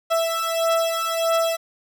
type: beating tone pair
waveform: 30% pulse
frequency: 660 / 661.6 Hz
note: E5 / E5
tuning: +2 / +6 cents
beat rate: 1.6 Hz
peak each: -20 / -20 dBFS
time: 0.1-1.57 s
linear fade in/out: 20 ms
effects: none